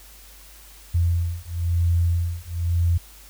sine beating tone pair, 85.1 / 86.1 Hz, F2 / F2, -44 / -24 cents, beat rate 1 Hz, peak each -22 dBFS, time 0.94-2.98 s, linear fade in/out 10 ms, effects added 50 Hz sine -47 dBFS peak until 3.29 s + white hiss -48 dBFS RMS until 3.29 s

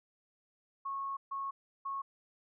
sine tone bursts at uneven times, 1097 Hz, C#6, 18 cents flat, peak -35 dBFS, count 3, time 0.85-1.17 / 1.31-1.51 / 1.85-2.02 s, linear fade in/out 10 ms, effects none

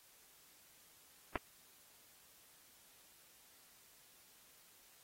clicks, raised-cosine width 0.5 ms, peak -21 dBFS, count 2, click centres 1.356 / 1.359 s, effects white hiss -65 dBFS RMS until 5.03 s + AAC 48 kbps

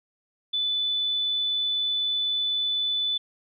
sine tone, 3492 Hz, A7, 14 cents flat, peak -23 dBFS, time 0.53-3.18 s, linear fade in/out 10 ms, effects none

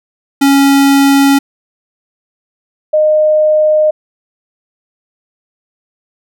square / sine tone pair in turn, 277.2 / 614.4 Hz, C#4 / D#5, 0 / -22 cents, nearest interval octave + major second, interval 1378 cents, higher second, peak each -6 dBFS, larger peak neither, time 0.41-1.39 / 2.93-3.91 s, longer neither, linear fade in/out 10 ms, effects none

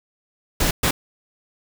pink noise bursts at uneven times, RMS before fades -19 dBFS, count 2, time 0.6-0.71 / 0.83-0.91 s, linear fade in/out 5 ms, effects none

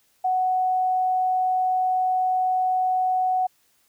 sine tone, 742 Hz, F#5, 5 cents sharp, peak -19 dBFS, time 0.24-3.47 s, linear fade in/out 10 ms, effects white hiss -64 dBFS RMS until 3.88 s

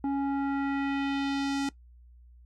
square tone with low-pass filter sweep, 277.2 Hz, C#4, in tune, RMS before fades -29 dBFS, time 0.04-1.69 s, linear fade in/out 2 ms, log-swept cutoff 720 to 7100 Hz, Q 1.4, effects noise-tail reverb RT60 0.1 s tail -19 dB re dry + added 60 Hz sine -51 dBFS peak until 2.45 s

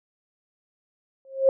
sine tone with exponential growth, 536 Hz, C5, 42 cents sharp, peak -11 dBFS, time 1.25-1.49 s, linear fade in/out 1 ms, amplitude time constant 52 ms, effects none

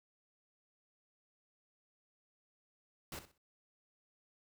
pink noise with echo, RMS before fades -45 dBFS, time 3.12-3.19 s, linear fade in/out 2 ms, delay 63 ms, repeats 3, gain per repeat -12 dB, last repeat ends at 3.379 s, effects none

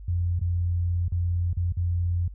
sine tone with dropouts, 87.31 Hz, F2, in tune, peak -22 dBFS, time 0.08-2.28 s, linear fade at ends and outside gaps 5 ms, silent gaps 0.394-0.412 / 1.083-1.12 / 1.532-1.569 / 1.724-1.77 s, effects added 50 Hz sine -38 dBFS peak until 2.34 s

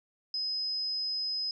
sine tone, 5060 Hz, D#8, 28 cents sharp, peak -30 dBFS, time 0.34-1.51 s, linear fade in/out 2 ms, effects none

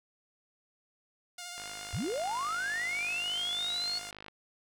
5% pulse tone with vibrato, 707 Hz, F5, 21 cents sharp, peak -29 dBFS, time 1.38-4.11 s, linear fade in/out 5 ms, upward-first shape sine, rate 14 Hz, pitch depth 24 cents each way
click train, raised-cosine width 0.3 ms, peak -29 dBFS, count 141, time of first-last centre 1.58-4.283 s, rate 51.8 Hz
sine linear sweep, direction up, 58.27 to 4427 Hz, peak -31 dBFS, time 1.93-3.99 s, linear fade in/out 10 ms
effects none

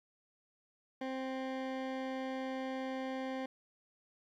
20% pulse tone, 262.6 Hz, C4, 6 cents sharp, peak -32 dBFS, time 1.01-3.46 s, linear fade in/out 5 ms, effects low-pass 3000 Hz 12 dB/octave + 12-bit

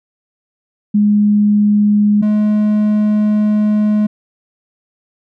sine / triangle tone pair in turn, 207.7 / 211.1 Hz, G#3 / G#3, 0 / +29 cents, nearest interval unison, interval 29 cents, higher second, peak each -8 dBFS, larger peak neither, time 0.94-2.22 / 2.22-4.07 s, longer second, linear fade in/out 10 ms, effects none

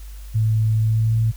sine tone with pitch glide, 110 to 112.25 Hz, A2 to A2, 0 to +35 cents, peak -15 dBFS, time 0.34-1.32 s, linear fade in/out 20 ms, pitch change +35 cents, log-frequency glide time 0.79-1.17 s, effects added 50 Hz sine -33 dBFS peak until 1.36 s + white hiss -49 dBFS RMS until 1.36 s

